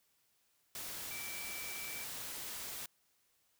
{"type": "tone in noise", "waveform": "sine", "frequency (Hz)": 2321, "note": "D7", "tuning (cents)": -21, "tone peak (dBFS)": -46, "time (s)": [1.11, 2.04], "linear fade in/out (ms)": 2, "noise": "white", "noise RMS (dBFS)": -44, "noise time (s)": [0.75, 2.86], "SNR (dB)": -5, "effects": ["white hiss -75 dBFS RMS until 3.59 s"]}